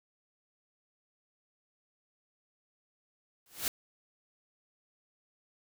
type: noise with exponential growth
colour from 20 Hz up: white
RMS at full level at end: -28 dBFS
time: 3.46-3.68 s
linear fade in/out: 1 ms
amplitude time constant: 46 ms
effects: none